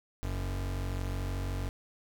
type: tone pair together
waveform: square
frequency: 46.57 / 92.5 Hz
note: F#1 / F#2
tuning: +12 / 0 cents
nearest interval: octave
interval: 1188 cents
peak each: -35 / -36 dBFS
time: 0.23-1.69 s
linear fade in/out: 0 ms
effects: none